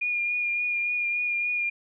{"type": "tone with vibrato", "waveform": "sine", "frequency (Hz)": 2427, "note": "D#7", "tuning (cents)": -44, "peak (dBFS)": -24, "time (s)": [0.01, 1.7], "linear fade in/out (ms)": 10, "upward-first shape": "triangle", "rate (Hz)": 3.5, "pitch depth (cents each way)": 23, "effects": []}